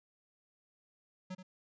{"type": "tone with echo", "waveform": "square", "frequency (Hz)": 185, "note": "F#3", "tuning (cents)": 0, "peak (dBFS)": -40, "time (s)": [1.3, 1.35], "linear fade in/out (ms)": 10, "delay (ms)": 80, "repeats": 1, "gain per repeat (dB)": -9, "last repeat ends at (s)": 1.43, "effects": ["resampled to 16000 Hz"]}